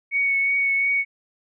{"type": "tone with vibrato", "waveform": "sine", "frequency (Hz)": 2224, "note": "C#7", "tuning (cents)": 5, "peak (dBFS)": -18, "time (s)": [0.11, 1.05], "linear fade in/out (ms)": 50, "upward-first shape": "triangle", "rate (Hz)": 2.8, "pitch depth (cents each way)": 17, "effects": []}